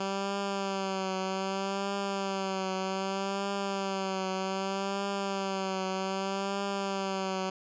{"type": "tone with vibrato", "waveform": "10% pulse", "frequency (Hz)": 193.8, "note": "G3", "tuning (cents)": -20, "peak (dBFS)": -22, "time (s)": [0, 7.5], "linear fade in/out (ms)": 5, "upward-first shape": "triangle", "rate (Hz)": 0.64, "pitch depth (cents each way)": 49, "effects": ["resampled to 16000 Hz"]}